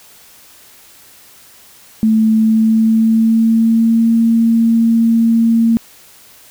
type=tone with pitch glide; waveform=sine; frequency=220 to 228.7 Hz; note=A3 to A#3; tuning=0 to -33 cents; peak=-8 dBFS; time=2.03-5.77 s; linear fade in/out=0 ms; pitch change=+67 cents; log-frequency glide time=2.33-4.11 s; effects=white hiss -43 dBFS RMS until 6.5 s